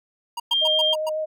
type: tone bursts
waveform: square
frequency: 946 Hz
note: A#5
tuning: 25 cents sharp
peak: -27 dBFS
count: 6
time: 0.37-1.094 s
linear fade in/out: 5 ms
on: 29 ms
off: 110 ms
type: tone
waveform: sine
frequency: 3191 Hz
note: G7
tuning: 30 cents sharp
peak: -18 dBFS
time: 0.51-0.94 s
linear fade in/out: 5 ms
type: tone with vibrato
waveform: sine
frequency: 622 Hz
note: D#5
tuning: 1 cent flat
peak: -23 dBFS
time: 0.61-1.26 s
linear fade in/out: 20 ms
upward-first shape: triangle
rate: 7.3 Hz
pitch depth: 16 cents each way
effects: none